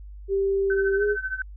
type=tone with pitch glide; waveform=sine; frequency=392 to 413.6 Hz; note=G4 to G#4; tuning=0 to -7 cents; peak=-20 dBFS; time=0.28-1.17 s; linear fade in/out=50 ms; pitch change=+93 cents; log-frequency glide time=0.96-1.03 s
type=tone with tremolo; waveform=sine; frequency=1528 Hz; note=G6; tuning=45 cents flat; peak=-23 dBFS; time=0.7-1.42 s; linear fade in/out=2 ms; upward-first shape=triangle; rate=13 Hz; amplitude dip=90%
effects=added 50 Hz sine -38 dBFS peak until 1.56 s